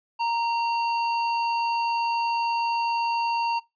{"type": "tone with sample-and-hold", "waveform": "sine", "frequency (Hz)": 931, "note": "A#5", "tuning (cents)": -2, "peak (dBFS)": -22, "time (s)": [0.19, 3.6], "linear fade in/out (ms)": 20, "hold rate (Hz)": 3675, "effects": ["noise-tail reverb RT60 0.2 s tail -21 dB re dry", "resampled to 11025 Hz"]}